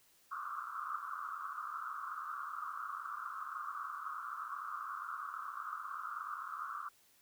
pink band-pass noise, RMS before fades -43 dBFS, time 0.31-6.89 s, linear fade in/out 10 ms, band 1100 to 1400 Hz, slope 96 dB/octave, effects white hiss -68 dBFS RMS until 7.21 s

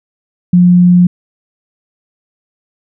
sine tone, 177.8 Hz, F3, 31 cents sharp, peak -3 dBFS, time 0.53-1.07 s, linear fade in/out 5 ms, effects none

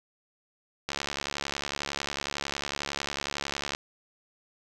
click train, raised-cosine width 0.2 ms, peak -13 dBFS, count 204, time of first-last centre 0.89-3.749 s, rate 71 Hz, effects none

